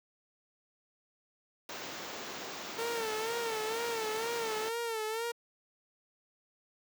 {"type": "band-stop noise", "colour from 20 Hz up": "pink", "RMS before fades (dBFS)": -40, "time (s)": [1.69, 4.69], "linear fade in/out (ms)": 2, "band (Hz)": [7400, 15000], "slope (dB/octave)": 96}
{"type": "tone with vibrato", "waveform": "sawtooth", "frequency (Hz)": 450.6, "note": "A4", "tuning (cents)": 41, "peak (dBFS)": -29, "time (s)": [2.78, 5.32], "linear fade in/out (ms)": 10, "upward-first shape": "sine", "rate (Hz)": 2.1, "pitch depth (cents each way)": 77}
{"effects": ["high-pass 300 Hz 12 dB/octave"]}